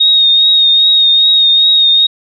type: tone with vibrato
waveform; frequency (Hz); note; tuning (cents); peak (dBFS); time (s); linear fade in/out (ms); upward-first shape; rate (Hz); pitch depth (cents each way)
sine; 3729; A#7; 0; -5; 0-2.07; 10; triangle; 2.5; 34
effects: none